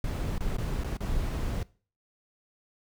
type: noise with dropouts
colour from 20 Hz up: brown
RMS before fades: -30 dBFS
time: 0.04-1.63 s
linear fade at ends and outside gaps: 2 ms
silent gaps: 0.381-0.406 / 0.568-0.583 / 0.837-0.844 / 0.97-1.005 s
effects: noise-tail reverb RT60 0.4 s tail -21 dB re dry